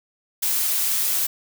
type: noise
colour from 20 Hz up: blue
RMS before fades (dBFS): -22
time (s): 0.42-1.27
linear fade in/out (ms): 10
effects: none